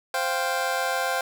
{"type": "chord", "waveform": "25% pulse", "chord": "C suspended fourth", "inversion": "none", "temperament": "just", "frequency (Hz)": [523.3, 697.7, 784.9], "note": ["C5", "F5", "G5"], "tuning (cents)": [0, -2, 2], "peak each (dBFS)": -25, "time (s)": [0.14, 1.21], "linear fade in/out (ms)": 2, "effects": []}